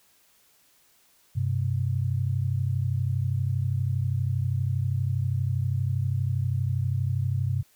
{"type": "tone pair together", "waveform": "sine", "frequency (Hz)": [97.02, 129.5], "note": ["G2", "C3"], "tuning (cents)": [-17, -17], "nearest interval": "perfect fourth", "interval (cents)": 500, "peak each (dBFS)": -26, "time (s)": [1.35, 7.63], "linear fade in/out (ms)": 20, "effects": ["white hiss -62 dBFS RMS until 7.75 s"]}